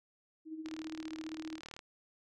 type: tone with tremolo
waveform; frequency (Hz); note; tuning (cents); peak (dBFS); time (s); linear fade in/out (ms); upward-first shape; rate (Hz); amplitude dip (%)
sine; 316.1; D#4; +27; -38; 0.45-1.61; 50; sine; 15; 60
type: click train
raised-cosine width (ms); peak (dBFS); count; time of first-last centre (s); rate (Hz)
0.2; -29; 44; 0.66-1.792; 38
effects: none